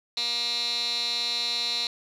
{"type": "tone with band-pass filter", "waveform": "15% pulse", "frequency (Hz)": 237.4, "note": "A#3", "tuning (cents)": 32, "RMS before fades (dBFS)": -28, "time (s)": [0.17, 1.87], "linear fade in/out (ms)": 2, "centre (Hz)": 4100, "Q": 7, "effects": []}